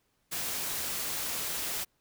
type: noise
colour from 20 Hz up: white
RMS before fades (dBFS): -34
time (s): 0.31-1.85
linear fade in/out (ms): 20
effects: pink hiss -74 dBFS RMS until 2 s